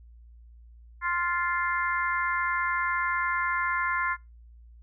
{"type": "harmonic tone", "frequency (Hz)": 349.2, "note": "F4", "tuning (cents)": 0, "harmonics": [3, 4, 5, 6], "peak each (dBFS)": [-29, -31, -31, -33], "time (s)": [1.01, 4.17], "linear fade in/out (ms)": 50, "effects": ["noise-tail reverb RT60 0.2 s tail -21 dB re dry", "added 58 Hz sine -48 dBFS peak until 4.82 s"]}